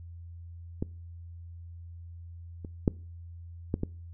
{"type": "clicks", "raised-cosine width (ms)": 3, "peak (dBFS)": [-17, -27, -9, -14, -16], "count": 5, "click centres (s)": [0.825, 2.648, 2.878, 3.741, 3.834], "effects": ["noise-tail reverb RT60 0.4 s tail -23 dB re dry", "added 85 Hz sine -42 dBFS peak until 4.13 s"]}